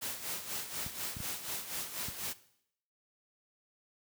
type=noise with tremolo; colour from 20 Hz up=white; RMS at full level=-37 dBFS; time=0.01-2.34 s; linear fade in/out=20 ms; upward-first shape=sine; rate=4.1 Hz; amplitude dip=65%
type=clicks; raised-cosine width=5 ms; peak=-29 dBFS; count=4; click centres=0.864 / 1.168 / 1.203 / 2.085 s
effects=noise-tail reverb RT60 0.7 s tail -17 dB re dry + high-pass 60 Hz 12 dB/octave